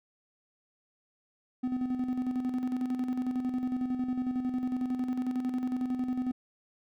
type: tone with tremolo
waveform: triangle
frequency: 252.8 Hz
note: B3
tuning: 41 cents sharp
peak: -25 dBFS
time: 1.63-6.32 s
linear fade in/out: 10 ms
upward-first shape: square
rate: 11 Hz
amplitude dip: 50%
effects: none